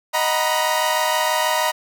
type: chord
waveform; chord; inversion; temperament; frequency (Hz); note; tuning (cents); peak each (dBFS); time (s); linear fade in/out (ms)
sawtooth; B major seventh; first; equal with one note detuned; 622.3 / 740 / 941.5 / 987.8; D#5 / F#5 / A#5 / B5; 0 / 0 / +17 / 0; -19 / -23 / -18 / -20; 0.13-1.72; 20
effects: none